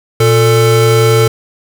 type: tone pair together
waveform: square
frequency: 117.64 / 444.5 Hz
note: A#2 / A4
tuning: +16 / +18 cents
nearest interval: octave + major seventh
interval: 2302 cents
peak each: -10 dBFS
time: 0.2-1.28 s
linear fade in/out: 5 ms
effects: none